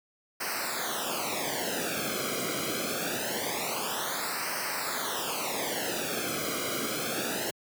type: noise with flanger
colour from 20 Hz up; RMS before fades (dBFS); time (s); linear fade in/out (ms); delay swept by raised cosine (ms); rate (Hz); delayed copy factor
pink; -32; 0.4-7.51; 10; 0.28 to 1.13; 0.24; -0.95
effects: high-pass 150 Hz 12 dB/octave